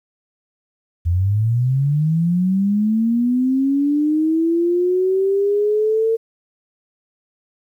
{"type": "linear sweep", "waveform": "sine", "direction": "up", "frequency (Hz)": [82.3, 454.7], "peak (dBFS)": -14, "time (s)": [1.05, 6.17], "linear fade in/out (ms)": 20, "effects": ["9-bit"]}